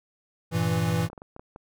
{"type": "chord", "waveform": "square", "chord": "E diminished", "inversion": "first", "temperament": "equal", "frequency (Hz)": [98, 116.54, 164.81], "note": ["G2", "Bb2", "E3"], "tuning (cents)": [0, 0, 0], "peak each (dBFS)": [-30, -29, -26], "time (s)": [0.51, 1.09], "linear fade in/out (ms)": 50}
{"type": "clicks", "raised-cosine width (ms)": 1, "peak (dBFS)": -28, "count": 11, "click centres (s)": [0.867, 0.898, 0.998, 1.064, 1.1, 1.131, 1.178, 1.219, 1.364, 1.395, 1.561]}
{"effects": []}